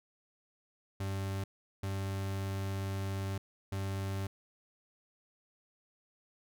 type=tone bursts at uneven times; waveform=40% pulse; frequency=97.3 Hz; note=G2; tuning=12 cents flat; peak=-33 dBFS; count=3; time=1-1.44 / 1.83-3.38 / 3.72-4.27 s; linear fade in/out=5 ms; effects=none